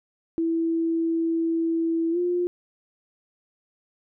sine tone with pitch glide, 329.6 to 353.3 Hz, E4 to F4, 0 to +20 cents, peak -21 dBFS, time 0.38-2.47 s, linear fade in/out 0 ms, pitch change +120 cents, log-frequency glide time 2.11-2.18 s, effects none

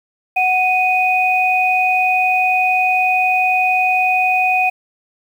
sine tone pair together, 740 / 2489 Hz, F#5 / D#7, 0 / 0 cents, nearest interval octave + major sixth, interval 2100 cents, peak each -15 dBFS, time 0.36-4.7 s, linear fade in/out 10 ms, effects 7-bit

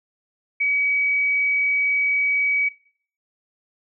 sine tone, 2271 Hz, C#7, 41 cents sharp, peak -18 dBFS, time 0.6-2.69 s, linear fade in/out 10 ms, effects noise-tail reverb RT60 0.5 s tail -17 dB re dry

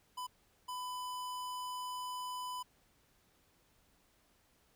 square tone bursts at uneven times, 1000 Hz, B5, 21 cents sharp, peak -40 dBFS, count 2, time 0.17-0.27 / 0.68-2.63 s, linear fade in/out 10 ms, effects pink hiss -71 dBFS RMS until 4.75 s

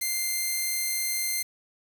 5% pulse tone, 2093 Hz, C7, in tune, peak -16 dBFS, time 0.01-1.43 s, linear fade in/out 10 ms, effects 7-bit

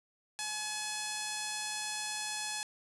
5% pulse tone, 851 Hz, G#5, 42 cents sharp, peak -23 dBFS, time 0.39-2.63 s, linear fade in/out 0 ms, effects resampled to 24000 Hz + 9-bit

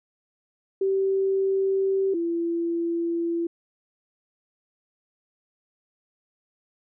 sine tone pair in turn, 386.9 / 337.8 Hz, G4 / E4, -23 / +42 cents, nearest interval major second, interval 235 cents, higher first, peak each -20 / -23 dBFS, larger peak first, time 0.81-2.14 / 2.14-3.47 s, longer neither, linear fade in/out 5 ms, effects none

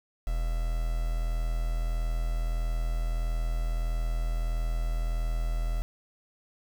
triangle tone with quantisation, 40.78 Hz, E1, 18 cents flat, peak -24 dBFS, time 0.27-5.82 s, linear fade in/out 0 ms, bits 7, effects none

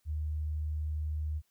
sine tone, 76.5 Hz, D#2, 29 cents flat, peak -31 dBFS, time 0.05-1.42 s, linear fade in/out 50 ms, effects white hiss -75 dBFS RMS until 1.5 s

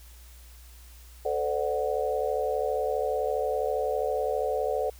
sine chord, D dominant seventh, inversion second, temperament equal with one note detuned, 440 / 512.2 / 587.3 / 740 Hz, A4 / C5 / D5 / F#5, 0 / -37 / 0 / 0 cents, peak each -30 / -30 / -31 / -32 dBFS, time 1.25-4.9 s, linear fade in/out 5 ms, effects added 60 Hz sine -47 dBFS peak until 4.99 s + white hiss -55 dBFS RMS until 4.99 s

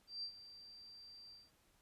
sine tone with ADSR envelope, 4699 Hz, D8, in tune, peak -40 dBFS, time 0.07-1.51 s, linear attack 160 ms, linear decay 83 ms, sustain -14 dB, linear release 190 ms, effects pink hiss -73 dBFS RMS until 1.81 s + resampled to 32000 Hz

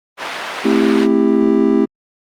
pink band-pass noise, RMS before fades -24 dBFS, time 0.17-1.08 s, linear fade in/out 50 ms, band 690 to 3400 Hz, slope 12 dB/octave
triangle chord, A minor seventh, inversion none, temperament just, 220 / 264 / 330 / 396 Hz, A3 / C4 / E4 / G4, 0 / +16 / +2 / +18 cents, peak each -14 dBFS, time 0.64-1.86 s, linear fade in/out 20 ms
effects Opus 32 kbps

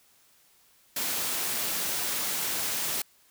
white high-pass noise, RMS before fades -30 dBFS, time 0.96-3.02 s, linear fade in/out 5 ms, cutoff 120 Hz, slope 12 dB/octave, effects white hiss -62 dBFS RMS until 3.3 s

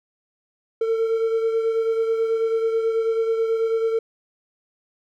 triangle beating tone pair, 450.2 / 459.4 Hz, A4 / A#4, +40 / -25 cents, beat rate 9.2 Hz, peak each -17 / -26 dBFS, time 0.81-3.99 s, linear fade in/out 5 ms, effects tanh soft clip ceiling -10 dBFS

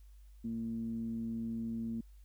15% pulse tone with low-pass filter, 114.1 Hz, A#2, 37 cents flat, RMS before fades -38 dBFS, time 0.44-2.01 s, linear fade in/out 5 ms, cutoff 240 Hz, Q 8.3, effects added 50 Hz sine -53 dBFS peak until 2.24 s + white hiss -74 dBFS RMS until 2.24 s

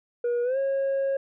sine tone with pitch glide, 480.1 to 545.2 Hz, B4 to C#5, -49 to -29 cents, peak -20 dBFS, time 0.24-1.17 s, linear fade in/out 5 ms, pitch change +220 cents, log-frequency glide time 0.43-0.58 s, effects tanh soft clip ceiling -22 dBFS

